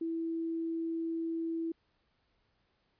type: tone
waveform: sine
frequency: 329.1 Hz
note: E4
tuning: 3 cents flat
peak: -32 dBFS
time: 0.01-1.72 s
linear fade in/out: 5 ms
effects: pink hiss -75 dBFS RMS until 2.99 s + resampled to 11025 Hz